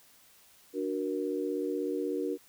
sine chord, D augmented, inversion none, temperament equal with one note detuned, 293.7 / 370 / 469.9 Hz, D4 / F#4 / A#4, 0 / 0 / +14 cents, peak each -34 dBFS, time 0.73-2.38 s, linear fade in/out 50 ms, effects white hiss -60 dBFS RMS until 2.48 s

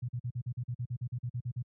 sine tone bursts, 121.4 Hz, B2, 29 cents flat, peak -31 dBFS, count 15, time 0.02-1.625 s, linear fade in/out 10 ms, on 65 ms, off 45 ms, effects high-pass 80 Hz 12 dB/octave

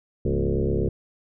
sine tone with frequency modulation, 153.9 Hz, D#3, 19 cents flat, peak -20 dBFS, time 0.25-0.89 s, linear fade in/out 5 ms, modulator 68.7 Hz, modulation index 4.7, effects none

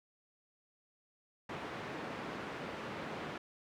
pink band-pass noise, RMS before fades -43 dBFS, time 1.49-3.38 s, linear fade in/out 5 ms, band 180 to 2200 Hz, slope 12 dB/octave, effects none

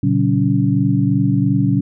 sine tone cluster, 118 / 140.9 / 189.7 / 281.1 Hz, A#2 / C#3 / F#3 / C#4, +22 / +29 / +43 / +24 cents, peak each -18 dBFS, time 0.03-1.81 s, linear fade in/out 5 ms, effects none

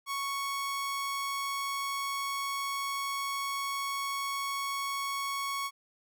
sawtooth tone, 1108.7 Hz, C#6, in tune, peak -28 dBFS, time 0.06-5.71 s, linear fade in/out 50 ms, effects none

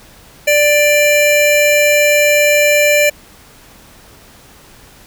square tone pair together, 587.3 / 2366 Hz, D5 / D7, 0 / +12 cents, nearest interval 2 octaves, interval 2412 cents, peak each -11 / -13 dBFS, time 0.47-3.1 s, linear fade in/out 10 ms, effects pink hiss -42 dBFS RMS until 5.06 s

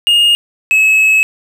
triangle tone pair in turn, 2844 / 2580 Hz, F7 / E7, +31 / -38 cents, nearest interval major second, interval 169 cents, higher first, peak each -5 dBFS, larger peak neither, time 0.07-0.35 / 0.71-1.23 s, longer second, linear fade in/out 0 ms, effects none

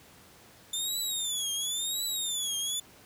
20% pulse tone with vibrato, 3566 Hz, A7, 22 cents sharp, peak -24 dBFS, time 0.73-2.8 s, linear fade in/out 5 ms, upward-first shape triangle, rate 0.95 Hz, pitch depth 190 cents each way, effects pink hiss -55 dBFS RMS until 3.05 s + high-pass 80 Hz 12 dB/octave

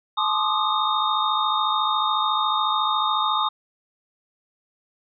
sine tone cluster, 859 / 1055 / 1195 / 1249 / 3681 Hz, A5 / C6 / D6 / D#6 / A#7, -42 / +14 / +30 / +6 / -23 cents, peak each -26 dBFS, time 0.17-3.49 s, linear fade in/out 10 ms, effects none

